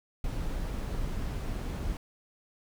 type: noise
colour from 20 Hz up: brown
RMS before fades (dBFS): -33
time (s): 0.24-1.97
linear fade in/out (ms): 2
effects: none